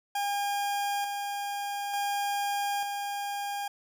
40% pulse tone with tremolo, 809 Hz, G#5, 46 cents flat, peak -27 dBFS, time 0.15-3.68 s, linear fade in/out 5 ms, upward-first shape square, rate 0.56 Hz, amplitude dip 35%, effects none

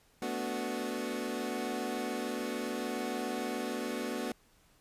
25% pulse chord, B minor seventh, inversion third, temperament equal with one note detuned, 220 / 246.9 / 290.3 / 370 Hz, A3 / B3 / D4 / F#4, 0 / 0 / -20 / 0 cents, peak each -37 / -34 / -37 / -36 dBFS, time 0.22-4.32 s, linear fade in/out 2 ms, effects pink hiss -66 dBFS RMS until 4.8 s + resampled to 32000 Hz

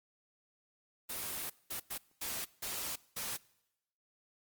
white noise bursts at uneven times, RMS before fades -39 dBFS, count 6, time 1.09-1.5 / 1.7-1.8 / 1.9-1.98 / 2.21-2.45 / 2.62-2.96 / 3.16-3.37 s, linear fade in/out 10 ms, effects noise-tail reverb RT60 0.9 s tail -23 dB re dry + Opus 24 kbps

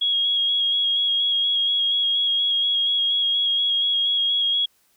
sine tone with vibrato, 3300 Hz, G#7, 12 cents flat, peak -18 dBFS, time 0.01-4.66 s, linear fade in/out 10 ms, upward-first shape square, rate 4.2 Hz, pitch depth 17 cents each way, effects white hiss -63 dBFS RMS until 4.96 s

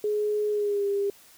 sine tone with pitch glide, 420 to 401.3 Hz, G#4 to G4, +19 to +41 cents, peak -23 dBFS, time 0.04-1.1 s, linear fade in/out 2 ms, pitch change -78 cents, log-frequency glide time 0.51-0.85 s, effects white hiss -54 dBFS RMS until 1.37 s

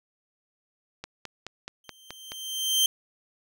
click train, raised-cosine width 0.2 ms, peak -19 dBFS, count 7, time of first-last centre 1.04-2.319 s, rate 4.69 Hz
sawtooth tone with exponential growth, 3136 Hz, G7, in tune, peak -15 dBFS, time 1.84-2.86 s, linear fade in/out 2 ms, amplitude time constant 220 ms
effects none

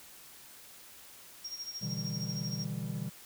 sine tone with tremolo, 5588 Hz, F8, in tune, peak -36 dBFS, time 1.44-2.65 s, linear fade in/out 10 ms, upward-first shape sine, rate 13 Hz, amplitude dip 75%
triangle chord, E minor seventh, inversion second, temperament just, 123.61 / 148.33 / 164.81 / 197.78 Hz, B2 / D3 / E3 / G3, +2 / +18 / 0 / +16 cents, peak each -38 dBFS, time 1.81-3.1 s, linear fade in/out 20 ms
effects white hiss -53 dBFS RMS until 3.25 s

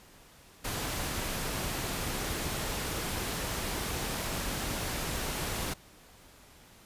pink noise, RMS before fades -34 dBFS, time 0.64-5.74 s, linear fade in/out 10 ms, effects pink hiss -56 dBFS RMS until 6.85 s + resampled to 32000 Hz

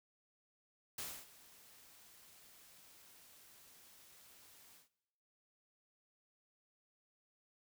white noise with ADSR envelope, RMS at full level -43 dBFS, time 0.98-4.89 s, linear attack 4 ms, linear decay 270 ms, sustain -19 dB, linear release 130 ms, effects noise-tail reverb RT60 1.0 s tail -20 dB re dry

